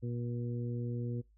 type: harmonic tone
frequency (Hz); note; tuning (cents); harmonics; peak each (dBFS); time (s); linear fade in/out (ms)
120; B2; -49; 1 / 2 / 3 / 4; -35 / -41 / -45 / -47; 0.02-1.22; 20
effects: noise-tail reverb RT60 0.2 s tail -24 dB re dry + added 52 Hz sine -62 dBFS peak until 1.37 s